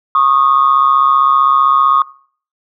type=tone pair together; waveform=sine; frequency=1098.5 / 1234 Hz; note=C#6 / D#6; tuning=-16 / -15 cents; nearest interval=major second; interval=201 cents; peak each=-10 dBFS; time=0.15-2.02 s; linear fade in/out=2 ms; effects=noise-tail reverb RT60 0.5 s tail -22 dB re dry + tanh soft clip ceiling -1 dBFS